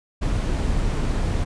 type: noise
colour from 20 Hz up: brown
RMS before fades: -22 dBFS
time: 0.21-1.45 s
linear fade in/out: 20 ms
effects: resampled to 22050 Hz